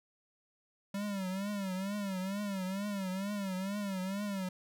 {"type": "tone with vibrato", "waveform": "square", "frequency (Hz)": 195.5, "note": "G3", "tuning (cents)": -4, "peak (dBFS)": -35, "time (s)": [0.94, 4.49], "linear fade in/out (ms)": 5, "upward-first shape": "triangle", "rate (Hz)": 2.2, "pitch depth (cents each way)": 120, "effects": []}